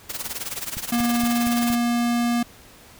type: noise with tremolo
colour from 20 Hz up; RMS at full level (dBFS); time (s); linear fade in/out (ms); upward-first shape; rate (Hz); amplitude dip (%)
white; -28; 0.09-1.76; 10; sine; 19; 80
type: click train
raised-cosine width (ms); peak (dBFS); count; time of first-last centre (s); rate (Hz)
5; -22; 5; 0.77-1.702; 4.29
type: tone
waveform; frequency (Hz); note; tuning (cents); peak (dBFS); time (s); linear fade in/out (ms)
square; 237.9; A#3; +35; -20; 0.92-2.43; 5
effects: pink hiss -48 dBFS RMS until 2.99 s